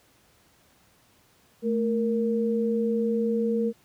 sine tone pair together, 220 / 466.2 Hz, A3 / A#4, 0 / 0 cents, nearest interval octave + minor second, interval 1300 cents, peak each -25 dBFS, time 1.62-3.73 s, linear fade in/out 50 ms, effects pink hiss -61 dBFS RMS until 3.84 s + high-pass 60 Hz 12 dB/octave

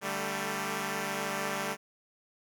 5% pulse chord, D suspended fourth, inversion none, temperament equal with one note detuned, 146.83 / 196 / 222.3 Hz, D3 / G3 / A3, 0 / 0 / +18 cents, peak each -28 / -23 / -25 dBFS, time 0.01-1.77 s, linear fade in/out 50 ms, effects none

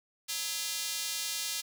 square tone with high-pass filter, 185 Hz, F#3, in tune, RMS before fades -35 dBFS, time 0.28-1.62 s, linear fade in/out 20 ms, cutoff 4100 Hz, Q 1, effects none

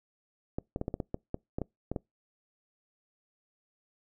clicks, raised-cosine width 2 ms, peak -19 dBFS, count 12, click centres 0.585 / 0.761 / 0.814 / 0.881 / 0.941 / 1.002 / 1.144 / 1.344 / 1.585 / 1.617 / 1.916 / 1.962 s, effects noise-tail reverb RT60 0.2 s tail -26 dB re dry

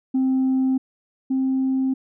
sine tone pair in turn, 262.1 / 263.8 Hz, C4 / C4, +3 / +14 cents, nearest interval unison, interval 11 cents, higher second, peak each -15 / -17 dBFS, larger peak first, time 0.14-0.78 / 1.3-1.94 s, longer neither, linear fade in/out 10 ms, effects tanh soft clip ceiling -15 dBFS

